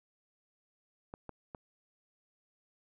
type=clicks; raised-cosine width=1 ms; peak=-29 dBFS; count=3; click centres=1.139 / 1.293 / 1.548 s; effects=none